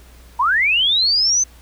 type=linear sweep; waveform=sine; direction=up; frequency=905 to 6240 Hz; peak=-13 dBFS; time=0.39-1.44 s; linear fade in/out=10 ms; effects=added 60 Hz sine -43 dBFS peak until 1.61 s + pink hiss -49 dBFS RMS until 1.61 s